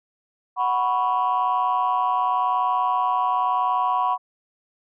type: chord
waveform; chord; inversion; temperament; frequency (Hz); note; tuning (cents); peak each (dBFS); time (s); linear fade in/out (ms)
sine; F# suspended fourth; none; equal; 740 / 987.8 / 1108.7; F#5 / B5 / C#6; 0 / 0 / 0; -23 / -21 / -23; 0.56-4.18; 50
effects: tanh soft clip ceiling -13 dBFS